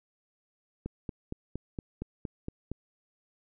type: click train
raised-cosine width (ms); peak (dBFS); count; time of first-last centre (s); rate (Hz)
3; -22; 9; 0.86-2.716; 4.31
effects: none